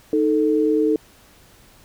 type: tone pair together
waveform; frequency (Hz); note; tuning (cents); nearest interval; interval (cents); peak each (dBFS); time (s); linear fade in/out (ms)
sine; 311.1 / 440.5; D#4 / A4; 0 / +2; tritone; 602; -18; 0.13-0.96; 2
effects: pink hiss -51 dBFS RMS until 1.84 s